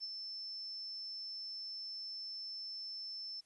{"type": "tone with ADSR envelope", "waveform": "sine", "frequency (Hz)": 5300, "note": "E8", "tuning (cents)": 9, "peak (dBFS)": -38, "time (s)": [0, 3.41], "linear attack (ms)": 37, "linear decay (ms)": 30, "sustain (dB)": -4, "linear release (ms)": 13, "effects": ["white hiss -74 dBFS RMS until 3.45 s", "resampled to 24000 Hz"]}